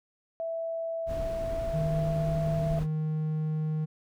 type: tone with pitch glide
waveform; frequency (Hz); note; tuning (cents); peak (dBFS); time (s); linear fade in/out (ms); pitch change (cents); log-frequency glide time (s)
sine; 659.3 to 667.3; E5 to E5; 0 to +21; -30; 0.4-2.79; 0; +21; 1.48-2.05
type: noise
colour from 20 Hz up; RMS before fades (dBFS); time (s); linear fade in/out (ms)
brown; -36; 1.06-2.87; 50
type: tone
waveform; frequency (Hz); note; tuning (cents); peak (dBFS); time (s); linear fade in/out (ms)
triangle; 155.4; D#3; -2; -25; 1.73-3.86; 20
effects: none